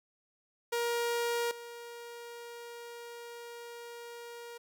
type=tone with level steps; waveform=sawtooth; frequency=472.4 Hz; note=A#4; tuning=23 cents sharp; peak=-26 / -40 dBFS; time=0.72-4.58 s; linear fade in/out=10 ms; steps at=1.51 s; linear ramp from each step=2 ms; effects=none